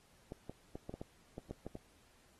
clicks, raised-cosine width 2 ms, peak -30 dBFS, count 10, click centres 0.321 / 0.496 / 0.755 / 0.895 / 0.94 / 1.015 / 1.381 / 1.51 / 1.666 / 1.754 s, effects pink hiss -68 dBFS RMS until 2.39 s + AAC 32 kbps

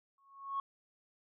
sine tone with exponential growth, 1100 Hz, C#6, 14 cents flat, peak -30 dBFS, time 0.18-0.6 s, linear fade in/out 2 ms, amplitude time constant 90 ms, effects tanh soft clip ceiling -28 dBFS

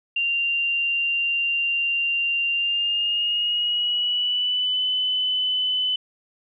sine tone with pitch glide, 2779 to 3013 Hz, F7 to F#7, -9 to +31 cents, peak -20 dBFS, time 0.16-5.96 s, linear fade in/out 5 ms, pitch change +140 cents, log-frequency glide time 2.51-4.82 s, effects none

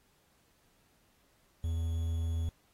triangle tone with quantisation, 82.41 Hz, E2, in tune, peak -28 dBFS, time 1.64-2.49 s, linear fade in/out 0 ms, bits 9, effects pink hiss -70 dBFS RMS until 2.73 s + AAC 48 kbps

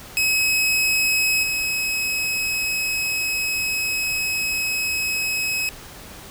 sawtooth tone with level steps, 2558 Hz, D#7, 47 cents sharp, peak -14 / -18 dBFS, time 0.17-5.69 s, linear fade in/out 0 ms, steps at 1.43 s, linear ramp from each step 2 ms, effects pink hiss -40 dBFS RMS until 6.3 s

